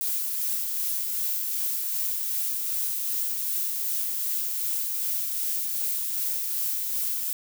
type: noise with tremolo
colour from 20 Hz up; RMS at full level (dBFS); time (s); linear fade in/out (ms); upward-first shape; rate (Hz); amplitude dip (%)
violet; -27; 0.01-7.33; 0; sine; 2.6; 25
effects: none